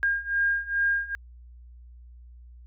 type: beating tone pair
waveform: sine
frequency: 1613 / 1615.4 Hz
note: G6 / G#6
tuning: +49 / -48 cents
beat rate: 2.4 Hz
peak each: -27 / -25 dBFS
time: 0.03-1.15 s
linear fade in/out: 0 ms
effects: added 60 Hz sine -45 dBFS peak until 2.66 s